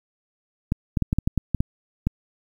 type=clicks; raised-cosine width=5 ms; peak=-8 dBFS; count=10; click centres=0.721 / 0.972 / 1.023 / 1.129 / 1.186 / 1.275 / 1.377 / 1.547 / 1.605 / 2.07 s; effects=8-bit